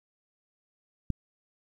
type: click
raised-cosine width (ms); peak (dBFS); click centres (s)
5; -16; 1.103
effects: 9-bit